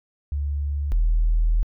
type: tone pair in turn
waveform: sine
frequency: 71.9 / 40.17 Hz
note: D2 / E1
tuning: -36 / -44 cents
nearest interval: minor seventh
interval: 1008 cents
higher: first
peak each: -22 / -15 dBFS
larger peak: second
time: 0.32-0.92 / 0.92-1.63 s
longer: second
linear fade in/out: 0 ms
effects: tanh soft clip ceiling -12 dBFS